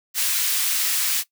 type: high-pass noise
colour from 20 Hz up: white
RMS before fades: -22 dBFS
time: 0.14-1.24 s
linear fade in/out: 50 ms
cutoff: 1700 Hz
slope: 12 dB/octave
effects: noise-tail reverb RT60 0.1 s tail -18 dB re dry